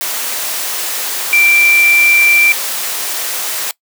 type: tone in noise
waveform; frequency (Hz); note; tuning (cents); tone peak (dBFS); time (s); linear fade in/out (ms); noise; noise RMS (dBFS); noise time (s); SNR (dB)
sine; 2353; D7; +3; -7; 1.33-2.52; 0; white; -19; 0.01-3.71; +9
effects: noise-tail reverb RT60 0.1 s tail -21 dB re dry + high-pass 400 Hz 12 dB/octave